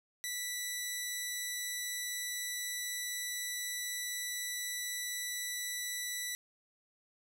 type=tone; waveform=10% pulse; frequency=1969 Hz; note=B6; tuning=6 cents flat; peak=-27 dBFS; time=0.24-6.35 s; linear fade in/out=0 ms; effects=none